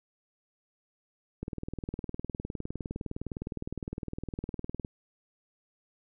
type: click train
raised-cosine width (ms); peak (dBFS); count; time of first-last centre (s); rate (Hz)
3; -22; 68; 1.43-4.848; 19.6
effects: none